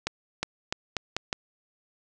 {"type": "accelerating click train", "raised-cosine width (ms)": 0.2, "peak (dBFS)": -10, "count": 6, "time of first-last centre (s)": [0.07, 1.329], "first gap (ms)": 360, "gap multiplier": 0.82, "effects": ["resampled to 24000 Hz", "8-bit"]}